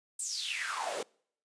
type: noise with high-pass filter sweep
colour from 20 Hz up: pink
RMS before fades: -36 dBFS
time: 0.19-1.03 s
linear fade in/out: 5 ms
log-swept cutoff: 8700 to 410 Hz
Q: 7.8
effects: noise-tail reverb RT60 0.6 s tail -26 dB re dry + resampled to 22050 Hz